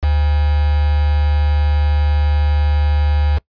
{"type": "tone with quantisation", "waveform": "sine", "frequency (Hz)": 74, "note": "D2", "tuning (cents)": 14, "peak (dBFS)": -12, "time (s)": [0.02, 3.39], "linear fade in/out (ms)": 20, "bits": 4, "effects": ["noise-tail reverb RT60 0.1 s tail -23 dB re dry", "resampled to 11025 Hz"]}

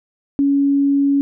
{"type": "tone", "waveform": "sine", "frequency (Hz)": 280, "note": "C#4", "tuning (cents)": 18, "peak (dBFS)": -12, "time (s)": [0.39, 1.21], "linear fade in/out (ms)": 0, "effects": []}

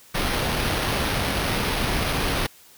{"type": "noise with sample-and-hold", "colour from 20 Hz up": "pink", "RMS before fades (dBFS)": -24, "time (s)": [0.14, 2.47], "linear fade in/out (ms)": 10, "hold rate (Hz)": 7350, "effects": ["white hiss -51 dBFS RMS until 2.77 s"]}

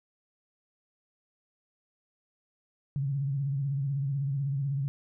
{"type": "tone with vibrato", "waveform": "sine", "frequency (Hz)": 138.59, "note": "C#3", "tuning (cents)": 0, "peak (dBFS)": -27, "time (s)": [2.96, 4.88], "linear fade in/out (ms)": 0, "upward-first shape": "sine", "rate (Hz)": 16, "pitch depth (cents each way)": 78, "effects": []}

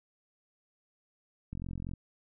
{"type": "click train", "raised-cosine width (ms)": 5, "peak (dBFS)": -27, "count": 19, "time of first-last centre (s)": [1.53, 1.936], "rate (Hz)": 44.3, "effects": []}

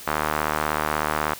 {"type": "tone with band-pass filter", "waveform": "sawtooth", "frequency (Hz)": 76.4, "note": "D#2", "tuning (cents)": -31, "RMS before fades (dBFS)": -25, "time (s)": [0.07, 1.34], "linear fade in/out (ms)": 5, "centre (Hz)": 1200, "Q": 1.5, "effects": ["white hiss -40 dBFS RMS until 1.39 s"]}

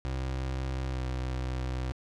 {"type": "tone with pitch glide", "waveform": "30% pulse", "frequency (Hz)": [65.41, 63.77], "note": ["C2", "C2"], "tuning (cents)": [0, -44], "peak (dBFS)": -28, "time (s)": [0.05, 1.92], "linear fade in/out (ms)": 0, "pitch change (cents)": -44, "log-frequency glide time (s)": [0.9, 0.99], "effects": ["low-pass 6000 Hz 12 dB/octave"]}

